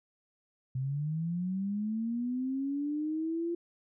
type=linear sweep; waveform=sine; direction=up; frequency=127.2 to 344.8 Hz; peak=-30 dBFS; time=0.75-3.55 s; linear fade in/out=5 ms; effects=none